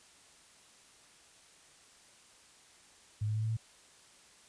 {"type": "tone with pitch steps", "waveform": "sine", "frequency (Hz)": [105.8, 107.4, 109.03, 110.68, 112.35], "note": ["G#2", "A2", "A2", "A2", "A2"], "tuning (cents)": [33, -41, -15, 11, 37], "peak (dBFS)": -30, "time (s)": [3.21, 3.57], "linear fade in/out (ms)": 10, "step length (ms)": 72, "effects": ["white hiss -60 dBFS RMS until 4.48 s", "resampled to 22050 Hz"]}